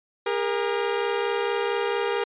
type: tone pair together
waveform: sawtooth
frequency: 406 / 470.4 Hz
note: G#4 / A#4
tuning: -39 / +16 cents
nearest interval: minor third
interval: 255 cents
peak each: -22 dBFS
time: 0.26-2.24 s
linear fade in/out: 5 ms
effects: resampled to 8000 Hz